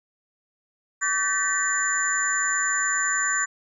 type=tone cluster; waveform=sine; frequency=1150 / 1546 / 1773 / 1941 / 7070 Hz; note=D6 / G6 / A6 / B6 / A8; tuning=-37 / -24 / +13 / -31 / +7 cents; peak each=-29 / -26 / -29 / -31 / -26 dBFS; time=1.01-3.46 s; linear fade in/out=20 ms; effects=none